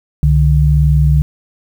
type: tone pair together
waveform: sine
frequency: 66.8 / 148.41 Hz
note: C2 / D3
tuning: +36 / +19 cents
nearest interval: octave + major second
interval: 1383 cents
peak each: -10 dBFS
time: 0.23-1.22 s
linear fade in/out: 0 ms
effects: 7-bit